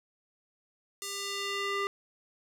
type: tone with band-pass filter sweep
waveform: square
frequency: 398.6 Hz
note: G4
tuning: 29 cents sharp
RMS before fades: -34 dBFS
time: 1.02-1.87 s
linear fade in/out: 0 ms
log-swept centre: 7900 to 1500 Hz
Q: 0.9
effects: 10-bit